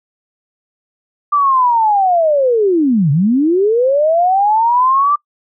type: linear two-way sweep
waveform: sine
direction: down then up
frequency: 1184 to 133.4 to 1184 Hz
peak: -9 dBFS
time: 1.32-5.16 s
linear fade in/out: 10 ms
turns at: 3.11 s
effects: noise-tail reverb RT60 0.1 s tail -24 dB re dry